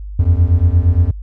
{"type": "beating tone pair", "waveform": "triangle", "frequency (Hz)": [82, 90.6], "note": ["E2", "F#2"], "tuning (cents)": [-9, -36], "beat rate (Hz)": 8.6, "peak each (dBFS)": -10, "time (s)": [0.19, 1.11], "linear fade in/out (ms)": 5, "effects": ["added 50 Hz sine -25 dBFS peak until 1.22 s"]}